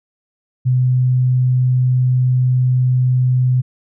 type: tone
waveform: sine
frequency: 126.9 Hz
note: B2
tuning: 47 cents sharp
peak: -11 dBFS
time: 0.65-3.62 s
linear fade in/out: 20 ms
effects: none